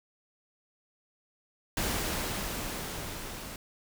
pink noise with level ramp, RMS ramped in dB -30 to -42 dBFS, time 1.77-3.56 s, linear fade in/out 2 ms, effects none

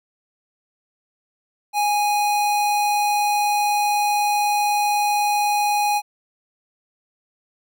square tone, 828 Hz, G#5, 5 cents flat, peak -18 dBFS, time 1.73-6.02 s, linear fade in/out 50 ms, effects none

